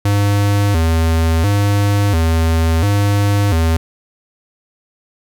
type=tone with vibrato; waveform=square; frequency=91 Hz; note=F#2; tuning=28 cents flat; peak=-12 dBFS; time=0.05-3.77 s; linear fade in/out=5 ms; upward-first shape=square; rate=0.72 Hz; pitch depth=190 cents each way; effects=9-bit